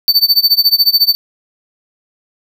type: tone with tremolo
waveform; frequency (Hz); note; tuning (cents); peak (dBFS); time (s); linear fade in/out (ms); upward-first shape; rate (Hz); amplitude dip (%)
square; 4548; C#8; +44; -5; 0.08-1.15; 0; sine; 14; 95
effects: none